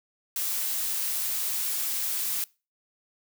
blue noise, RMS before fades -29 dBFS, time 0.36-2.44 s, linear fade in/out 2 ms, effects noise-tail reverb RT60 0.3 s tail -23 dB re dry

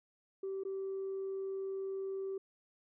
sine tone with dropouts, 386.7 Hz, G4, 24 cents flat, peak -35 dBFS, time 0.43-2.38 s, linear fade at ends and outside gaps 5 ms, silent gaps 0.636-0.65 s, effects tanh soft clip ceiling -33 dBFS

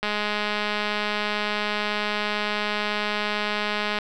click train, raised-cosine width 0.3 ms, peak -10 dBFS, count 828, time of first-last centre 0.03-3.987 s, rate 209 Hz, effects none

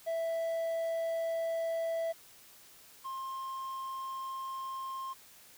triangle tone pair in turn, 660 / 1060.8 Hz, E5 / C6, +2 / +23 cents, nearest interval minor sixth, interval 821 cents, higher second, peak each -29 / -35 dBFS, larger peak first, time 0.06-2.13 / 3.04-5.14 s, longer second, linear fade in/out 20 ms, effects white hiss -57 dBFS RMS until 5.57 s

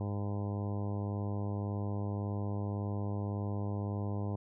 harmonic tone, 101.8 Hz, G#2, 34 cents flat, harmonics 1 / 2 / 3 / 4 / 5 / 6 / 7 / 8 / 9 / 10, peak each -34 / -40 / -44 / -46 / -48 / -50 / -51 / -52 / -53 / -54 dBFS, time 0-4.36 s, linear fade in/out 5 ms, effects none

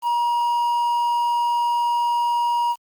triangle tone with quantisation, 952 Hz, A#5, 36 cents sharp, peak -16 dBFS, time 0.02-2.76 s, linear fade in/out 50 ms, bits 7, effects Opus 32 kbps

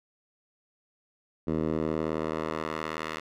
10% pulse tone with band-pass filter sweep, 78.8 Hz, D#2, 23 cents sharp, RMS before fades -31 dBFS, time 1.47-3.2 s, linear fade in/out 10 ms, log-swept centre 280 to 1900 Hz, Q 0.79, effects none

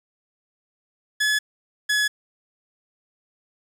sawtooth tone pair in turn, 1707 / 1695.2 Hz, G#6 / G#6, +47 / +35 cents, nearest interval unison, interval 12 cents, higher first, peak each -15 dBFS, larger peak neither, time 1.2-1.39 / 1.89-2.08 s, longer neither, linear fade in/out 10 ms, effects low-pass 10000 Hz 12 dB/octave + 8-bit

